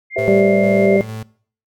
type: tone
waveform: sine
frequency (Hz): 2109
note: C7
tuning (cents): +13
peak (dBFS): -25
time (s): 0.1-1.04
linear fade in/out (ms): 50
type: chord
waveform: sine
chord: C major seventh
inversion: second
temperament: equal with one note detuned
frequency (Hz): 392 / 493.9 / 531.5 / 659.3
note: G4 / B4 / C5 / E5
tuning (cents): 0 / 0 / +27 / 0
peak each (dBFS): -22 / -24 / -23 / -19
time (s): 0.16-0.97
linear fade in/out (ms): 5
type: tone with tremolo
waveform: 35% pulse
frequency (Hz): 110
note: A2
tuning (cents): 0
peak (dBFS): -24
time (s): 0.18-1.23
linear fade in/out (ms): 5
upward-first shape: square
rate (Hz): 2.2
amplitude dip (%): 30
type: harmonic tone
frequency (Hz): 196.7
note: G3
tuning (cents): +6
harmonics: 1 / 2 / 3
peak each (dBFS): -16 / -16 / -16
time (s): 0.28-1.01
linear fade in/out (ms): 0
effects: noise-tail reverb RT60 0.5 s tail -21 dB re dry